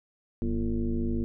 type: tone with frequency modulation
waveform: sine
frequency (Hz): 130.8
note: C3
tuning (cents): 0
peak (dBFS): -25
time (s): 0.42-1.24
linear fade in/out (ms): 0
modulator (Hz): 105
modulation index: 2
effects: none